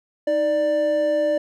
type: tone pair together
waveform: triangle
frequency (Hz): 312.5 / 590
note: D#4 / D5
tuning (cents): +8 / +8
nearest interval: major seventh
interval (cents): 1100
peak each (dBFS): -25 / -16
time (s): 0.27-1.38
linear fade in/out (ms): 5
effects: none